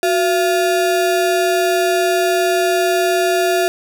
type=ring-modulated tone; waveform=square; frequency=523.3 Hz; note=C5; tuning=in tune; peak=-11 dBFS; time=0.03-3.68 s; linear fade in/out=0 ms; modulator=156 Hz; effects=none